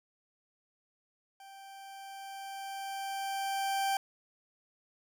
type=tone with level ramp; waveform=40% pulse; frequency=783 Hz; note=G5; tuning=2 cents flat; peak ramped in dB=-49 to -27 dBFS; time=1.4-3.97 s; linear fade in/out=2 ms; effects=none